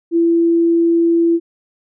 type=tone; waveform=sine; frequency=336 Hz; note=E4; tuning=33 cents sharp; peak=-10 dBFS; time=0.11-1.4 s; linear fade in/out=50 ms; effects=none